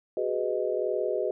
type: chord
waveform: sine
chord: G# minor seventh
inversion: third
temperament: just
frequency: 373.8 / 415.3 / 498.4 / 623 Hz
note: F#4 / G#4 / B4 / D#5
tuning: +18 / 0 / +16 / +2 cents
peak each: -31 dBFS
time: 0.17-1.31 s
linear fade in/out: 2 ms
effects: none